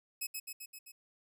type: tone with echo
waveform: 5% pulse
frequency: 2565 Hz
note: E7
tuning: 48 cents flat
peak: -26 dBFS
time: 0.21-0.27 s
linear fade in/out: 10 ms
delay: 130 ms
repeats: 5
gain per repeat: -3 dB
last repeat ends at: 0.92 s
effects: none